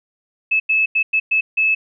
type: tone bursts at uneven times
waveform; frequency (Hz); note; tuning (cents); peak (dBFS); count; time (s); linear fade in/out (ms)
sine; 2603; E7; -22; -13; 6; 0.51-0.6 / 0.69-0.86 / 0.95-1.03 / 1.13-1.2 / 1.31-1.41 / 1.57-1.75; 10
effects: none